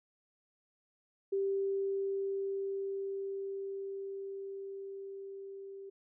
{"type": "tone with level ramp", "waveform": "sine", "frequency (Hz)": 392, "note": "G4", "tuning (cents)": 0, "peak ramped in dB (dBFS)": [-29, -44], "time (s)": [1.32, 5.9], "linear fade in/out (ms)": 10, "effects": []}